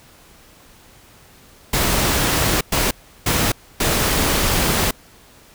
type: noise bursts at uneven times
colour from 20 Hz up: pink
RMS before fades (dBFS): -18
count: 4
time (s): 1.73-2.61 / 2.72-2.91 / 3.26-3.52 / 3.8-4.91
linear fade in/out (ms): 5
effects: pink hiss -48 dBFS RMS until 5.54 s